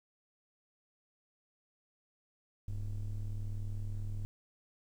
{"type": "ring-modulated tone", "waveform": "triangle", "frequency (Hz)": 60.4, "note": "B1", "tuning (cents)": -38, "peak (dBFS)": -30, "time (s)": [2.68, 4.25], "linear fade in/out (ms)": 0, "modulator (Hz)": 40.3, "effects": ["11-bit"]}